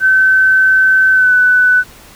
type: tone with pitch glide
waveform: sine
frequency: 1532 to 1496.1 Hz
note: G6 to F#6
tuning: -40 to +19 cents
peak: -6 dBFS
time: 0-1.84 s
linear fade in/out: 50 ms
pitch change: -41 cents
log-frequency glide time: 1.12-1.32 s
effects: pink hiss -39 dBFS RMS until 2.15 s